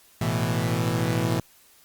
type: chord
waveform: sawtooth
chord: A suspended second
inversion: none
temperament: equal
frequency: 110 / 123.47 / 164.81 Hz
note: A2 / B2 / E3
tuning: 0 / 0 / 0 cents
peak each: -23 dBFS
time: 0.21-1.4 s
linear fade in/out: 5 ms
effects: white hiss -56 dBFS RMS until 1.84 s + Opus 48 kbps